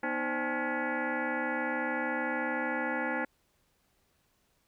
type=tone with frequency modulation; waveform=sine; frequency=587.3 Hz; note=D5; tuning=in tune; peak=-29 dBFS; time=0.03-3.25 s; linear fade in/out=5 ms; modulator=277 Hz; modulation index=5.1; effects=pink hiss -72 dBFS RMS until 4.67 s